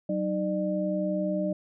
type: tone cluster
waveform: sine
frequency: 188.3 / 308.7 / 600 Hz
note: F#3 / D#4 / D5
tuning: +31 / -14 / +37 cents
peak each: -29 / -32 / -29 dBFS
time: 0.09-1.53 s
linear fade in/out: 5 ms
effects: none

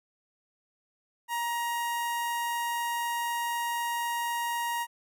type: tone with notch filter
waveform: sawtooth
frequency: 944 Hz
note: A#5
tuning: 22 cents sharp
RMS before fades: -31 dBFS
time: 1.28-4.87 s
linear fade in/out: 50 ms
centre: 4400 Hz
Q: 1.5
effects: none

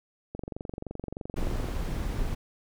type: click train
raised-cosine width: 2 ms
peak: -22 dBFS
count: 32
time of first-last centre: 0.35-1.686 s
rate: 23.2 Hz
type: noise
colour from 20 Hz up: brown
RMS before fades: -30 dBFS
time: 1.36-2.35 s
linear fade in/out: 10 ms
effects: none

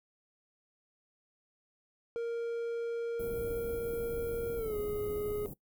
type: tone with pitch glide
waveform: triangle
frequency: 466.2 to 417.7 Hz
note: A#4 to G#4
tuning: 0 to +10 cents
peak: -30 dBFS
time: 2.16-5.46 s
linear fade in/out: 0 ms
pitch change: -190 cents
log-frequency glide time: 4.56-4.76 s
type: band-stop noise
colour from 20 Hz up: pink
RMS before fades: -43 dBFS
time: 3.19-5.54 s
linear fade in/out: 10 ms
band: 560 to 12000 Hz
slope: 24 dB/octave
effects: noise-tail reverb RT60 0.1 s tail -19 dB re dry

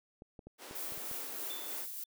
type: clicks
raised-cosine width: 2 ms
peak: -36 dBFS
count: 7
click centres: 0.221 / 0.392 / 0.47 / 0.711 / 0.922 / 0.977 / 1.114 s
type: high-pass noise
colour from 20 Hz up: pink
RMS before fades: -49 dBFS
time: 0.58-1.87 s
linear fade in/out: 50 ms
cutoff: 300 Hz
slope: 24 dB/octave
type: noise with tremolo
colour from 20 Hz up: violet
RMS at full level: -40 dBFS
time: 0.75-2.04 s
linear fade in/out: 5 ms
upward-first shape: sine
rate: 3.2 Hz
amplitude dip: 35%
type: tone with exponential decay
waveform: triangle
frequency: 3520 Hz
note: A7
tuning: in tune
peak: -40 dBFS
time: 1.5-2.06 s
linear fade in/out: 2 ms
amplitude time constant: 120 ms
effects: none

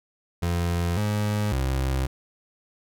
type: tone with pitch steps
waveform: 30% pulse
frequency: 86.2 / 104.8 / 66.1 Hz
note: F2 / G#2 / C2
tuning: -22 / +16 / +18 cents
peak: -20 dBFS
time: 0.42-2.07 s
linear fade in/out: 10 ms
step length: 550 ms
effects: none

